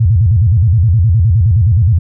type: tone with vibrato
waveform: sine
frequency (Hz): 98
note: G2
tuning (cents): 0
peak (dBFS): -6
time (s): 0-1.99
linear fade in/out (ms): 10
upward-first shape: square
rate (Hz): 9.6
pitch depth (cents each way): 260
effects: none